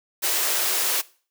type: high-pass noise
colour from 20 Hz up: white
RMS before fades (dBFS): -23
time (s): 0.22-1.02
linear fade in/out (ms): 20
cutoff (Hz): 320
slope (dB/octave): 96
effects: noise-tail reverb RT60 0.4 s tail -20 dB re dry